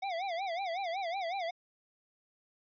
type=tone with vibrato; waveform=square; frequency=725 Hz; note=F#5; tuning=35 cents flat; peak=-34 dBFS; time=0.02-1.51 s; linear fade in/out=10 ms; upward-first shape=sine; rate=5.4 Hz; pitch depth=170 cents each way; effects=resampled to 11025 Hz